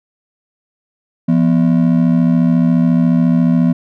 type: ring-modulated tone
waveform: triangle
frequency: 208.3 Hz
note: G#3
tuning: 5 cents sharp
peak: -4 dBFS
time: 1.28-3.73 s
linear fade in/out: 10 ms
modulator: 37.1 Hz
effects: none